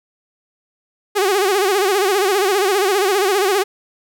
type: tone with vibrato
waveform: sawtooth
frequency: 392 Hz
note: G4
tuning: in tune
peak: -10 dBFS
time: 1.15-3.64 s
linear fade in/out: 20 ms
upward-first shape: sine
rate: 15 Hz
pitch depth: 120 cents each way
effects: none